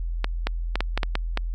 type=clicks; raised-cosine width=0.3 ms; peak=-8 dBFS; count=8; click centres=0.244 / 0.47 / 0.756 / 0.806 / 0.976 / 1.032 / 1.154 / 1.374 s; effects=added 42 Hz sine -25 dBFS peak until 1.54 s